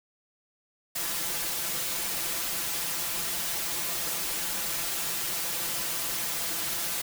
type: noise with comb filter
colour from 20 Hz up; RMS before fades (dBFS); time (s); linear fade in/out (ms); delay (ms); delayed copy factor
white; -31; 0.95-7.02; 10; 5.9; +1
effects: none